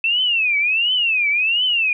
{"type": "tone with vibrato", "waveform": "sine", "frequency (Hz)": 2634, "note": "E7", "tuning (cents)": -2, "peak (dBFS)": -15, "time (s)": [0.04, 1.93], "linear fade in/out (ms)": 2, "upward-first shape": "triangle", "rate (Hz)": 1.4, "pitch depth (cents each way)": 270, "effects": []}